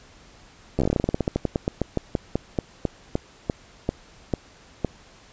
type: slowing click train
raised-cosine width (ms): 2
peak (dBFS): -8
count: 30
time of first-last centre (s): 0.79-4.847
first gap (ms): 13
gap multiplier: 1.14
effects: pink hiss -51 dBFS RMS until 5.32 s + resampled to 16000 Hz